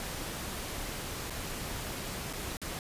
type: noise with dropouts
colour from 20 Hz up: pink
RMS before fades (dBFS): -38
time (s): 0-2.79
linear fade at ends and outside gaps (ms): 1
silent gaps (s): 1.299-1.305 / 2.329-2.334 / 2.57-2.616
effects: resampled to 32000 Hz